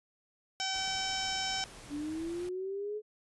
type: harmonic tone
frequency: 766 Hz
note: G5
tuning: 40 cents flat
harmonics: 1 / 2 / 3 / 4 / 5 / 6 / 7 / 8 / 9 / 10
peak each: -38 / -41 / -42 / -39 / -43 / -48 / -37 / -46 / -45 / -50 dBFS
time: 0.6-1.64 s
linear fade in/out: 0 ms
type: noise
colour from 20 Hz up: pink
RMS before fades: -50 dBFS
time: 0.74-2.49 s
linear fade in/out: 2 ms
type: linear sweep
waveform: sine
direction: up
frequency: 284.2 to 430 Hz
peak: -34 dBFS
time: 1.89-3.02 s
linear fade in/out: 50 ms
effects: resampled to 24000 Hz